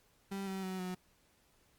35% pulse tone with pitch steps, 196 / 191.52 / 187.15 / 182.87 Hz, G3 / G3 / F#3 / F#3, 0 / -40 / +20 / -20 cents, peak -36 dBFS, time 0.31-0.95 s, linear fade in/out 10 ms, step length 160 ms, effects pink hiss -70 dBFS RMS until 1.78 s + Opus 48 kbps

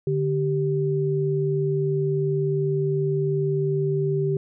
sine tone pair together, 146.83 / 389.6 Hz, D3 / G4, 0 / -11 cents, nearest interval octave + perfect fourth, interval 1689 cents, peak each -23 dBFS, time 0.07-4.37 s, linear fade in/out 2 ms, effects none

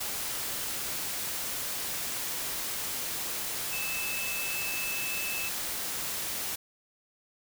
sine tone in noise, 2621 Hz, E7, 11 cents flat, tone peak -34 dBFS, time 3.72-5.49 s, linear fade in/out 10 ms, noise white, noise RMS -34 dBFS, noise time 0-6.56 s, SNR -3 dB, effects none

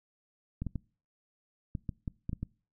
clicks, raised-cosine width 5 ms, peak -22 dBFS, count 9, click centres 0.62 / 0.667 / 0.757 / 1.752 / 1.892 / 2.078 / 2.294 / 2.331 / 2.43 s, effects noise-tail reverb RT60 0.4 s tail -24 dB re dry

